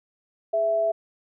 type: tone pair together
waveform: sine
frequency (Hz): 417 / 661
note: G#4 / E5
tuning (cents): +7 / +5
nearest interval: minor sixth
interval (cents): 798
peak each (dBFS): -32 / -20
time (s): 0.53-0.92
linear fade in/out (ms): 10
effects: none